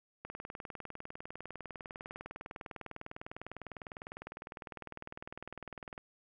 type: click train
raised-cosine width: 0.5 ms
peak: -28 dBFS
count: 115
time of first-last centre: 0.25-5.979 s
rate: 19.9 Hz
effects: none